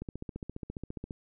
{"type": "click train", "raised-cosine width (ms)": 3, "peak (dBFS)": -25, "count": 17, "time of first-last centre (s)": [0.02, 1.108], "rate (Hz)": 14.7, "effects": []}